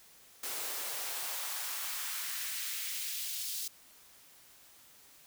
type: noise with high-pass filter sweep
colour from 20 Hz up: white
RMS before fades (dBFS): -38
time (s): 0.43-3.68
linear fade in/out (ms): 5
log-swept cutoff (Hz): 350 to 4300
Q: 1.2
effects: white hiss -59 dBFS RMS until 5.26 s